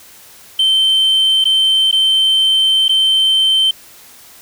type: tone with dropouts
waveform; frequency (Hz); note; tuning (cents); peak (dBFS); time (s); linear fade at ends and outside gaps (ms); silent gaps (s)
sine; 3104; G7; -18; -7; 0.59-3.71; 5; 1.442-1.453 / 1.913-1.926 / 2.882-2.892
effects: tanh soft clip ceiling -8 dBFS + white hiss -41 dBFS RMS until 4.41 s